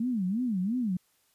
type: tone with vibrato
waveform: sine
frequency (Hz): 214.7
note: A3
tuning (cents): -42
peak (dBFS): -26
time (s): 0-0.97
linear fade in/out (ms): 5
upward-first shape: sine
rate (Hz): 2.9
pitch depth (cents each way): 300
effects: white hiss -69 dBFS RMS until 1.34 s + resampled to 32000 Hz